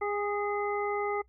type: harmonic tone with a mistuned harmonic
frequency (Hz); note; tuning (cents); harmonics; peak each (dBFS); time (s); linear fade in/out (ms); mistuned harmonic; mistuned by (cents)
410; G#4; -22; 1 / 2 / 3 / 5; -31 / -34 / -36 / -38; 0.01-1.22; 10; 3; +17
effects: noise-tail reverb RT60 0.1 s tail -21 dB re dry + added 60 Hz sine -60 dBFS peak until 1.28 s